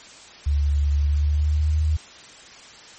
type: tone with pitch glide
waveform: sine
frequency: 72.1 to 77.27 Hz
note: D2 to D#2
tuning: -31 to -11 cents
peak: -17 dBFS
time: 0.46-1.97 s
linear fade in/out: 10 ms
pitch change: +120 cents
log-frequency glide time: 0.98-1.81 s
effects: white hiss -44 dBFS RMS until 2.98 s + MP3 32 kbps